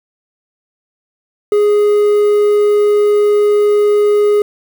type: tone with quantisation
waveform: triangle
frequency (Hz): 415.3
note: G#4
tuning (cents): 0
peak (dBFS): -6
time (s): 1.52-4.42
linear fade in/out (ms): 2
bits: 6
effects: none